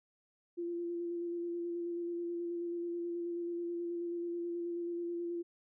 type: tone with vibrato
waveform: sine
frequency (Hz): 344.1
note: F4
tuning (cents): -26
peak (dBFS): -35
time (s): 0.57-5.43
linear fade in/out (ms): 20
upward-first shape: square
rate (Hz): 9.3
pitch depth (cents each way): 13
effects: none